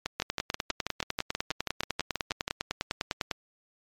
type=two click trains; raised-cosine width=0.2 ms; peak=-11 / -12 dBFS; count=32 / 16; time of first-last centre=0.2-3.312 / 0.06-2.479 s; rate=9.96 / 6.2 Hz; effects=MP3 96 kbps